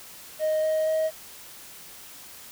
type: tone with pitch steps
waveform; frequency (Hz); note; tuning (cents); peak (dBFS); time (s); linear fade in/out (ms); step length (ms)
triangle; 622.3 / 627.4 / 632.4; D#5 / D#5 / D#5; 0 / +14 / +28; -19; 0.39-1.11; 50; 240
effects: tanh soft clip ceiling -16 dBFS + white hiss -45 dBFS RMS until 2.51 s